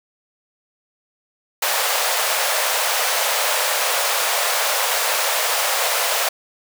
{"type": "high-pass noise", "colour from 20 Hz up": "pink", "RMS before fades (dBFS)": -20, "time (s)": [1.62, 6.29], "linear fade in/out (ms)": 5, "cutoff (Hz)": 510, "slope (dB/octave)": 48, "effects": []}